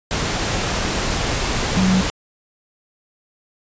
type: tone in noise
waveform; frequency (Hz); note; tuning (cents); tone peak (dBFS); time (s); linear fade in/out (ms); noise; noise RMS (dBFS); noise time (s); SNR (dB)
sine; 187.1; F#3; +20; -14; 1.77-2.01; 0; pink; -21; 0.11-2.1; +4
effects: resampled to 16000 Hz